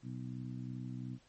harmonic tone, 62.9 Hz, B1, 32 cents sharp, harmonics 2 / 3 / 4 / 5, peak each -42 / -47 / -46 / -53 dBFS, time 0.02-1.19 s, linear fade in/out 50 ms, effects pink hiss -68 dBFS RMS until 1.28 s + MP3 32 kbps

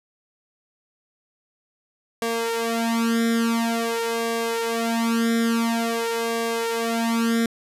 sawtooth tone with flanger, 230 Hz, A#3, 23 cents flat, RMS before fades -23 dBFS, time 2.22-7.46 s, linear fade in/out 2 ms, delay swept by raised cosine 1.8 to 3.8 ms, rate 0.48 Hz, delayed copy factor +0.95, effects resampled to 32000 Hz

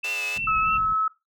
sine tone with vibrato, 2637 Hz, E7, in tune, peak -26 dBFS, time 0.03-0.78 s, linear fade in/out 10 ms, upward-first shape triangle, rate 3.2 Hz, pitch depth 45 cents each way
5% pulse chord, G# diminished seventh, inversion none, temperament just, 415.3 / 498.4 / 598 / 717.6 Hz, G#4 / B4 / D5 / F5, 0 / +16 / +31 / +47 cents, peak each -29 dBFS, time 0.04-0.38 s, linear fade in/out 5 ms
pink low-pass noise, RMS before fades -39 dBFS, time 0.36-0.94 s, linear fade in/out 5 ms, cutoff 220 Hz, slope 24 dB/octave
sine tone, 1295 Hz, E6, 31 cents flat, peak -20 dBFS, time 0.47-1.08 s, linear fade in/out 5 ms
effects noise-tail reverb RT60 0.2 s tail -17 dB re dry

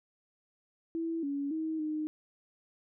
sine tone with pitch steps, 329.4 / 282.1 / 317.8 / 307.5 Hz, E4 / C#4 / D#4 / D#4, -1 / +30 / +37 / -20 cents, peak -31 dBFS, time 0.95-2.07 s, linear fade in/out 0 ms, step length 280 ms, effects none

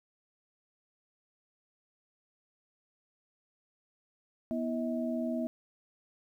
sine tone cluster, 243.9 / 323.7 / 639 Hz, B3 / E4 / D#5, -21 / -31 / +46 cents, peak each -32 / -39 / -36 dBFS, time 4.51-5.47 s, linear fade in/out 0 ms, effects 11-bit

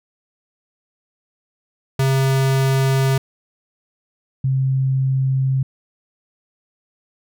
square / sine tone pair in turn, 134.2 / 132.89 Hz, C3 / C3, +44 / +27 cents, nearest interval unison, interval 17 cents, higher first, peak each -15 dBFS, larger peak neither, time 1.99-3.18 / 4.44-5.63 s, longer neither, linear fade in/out 5 ms, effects none

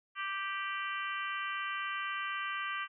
harmonic tone with a mistuned harmonic, 392 Hz, G4, in tune, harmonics 3 / 4 / 5 / 6 / 7 / 8, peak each -38 / -40 / -42 / -44 / -45 / -46 dBFS, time 0.15-2.88 s, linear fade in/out 50 ms, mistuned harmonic 8, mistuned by -44 cents, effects none

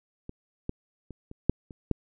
clicks, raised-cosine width 3 ms, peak -25 / -17 / -28 / -29 / -7 / -30 / -11 dBFS, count 7, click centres 0.294 / 0.694 / 1.107 / 1.314 / 1.496 / 1.708 / 1.913 s, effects none

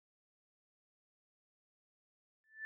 sine tone with exponential growth, 1760 Hz, A6, in tune, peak -38 dBFS, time 2.44-2.65 s, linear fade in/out 0 ms, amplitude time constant 45 ms, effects none

